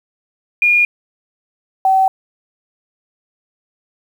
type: tone pair in turn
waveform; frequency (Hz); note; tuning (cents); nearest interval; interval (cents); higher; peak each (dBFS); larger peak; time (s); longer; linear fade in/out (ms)
sine; 2428 / 764.8; D#7 / G5; -43 / -43; octave + minor sixth; 2000; first; -9; neither; 0.62-0.85 / 1.85-2.08; neither; 2
effects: 7-bit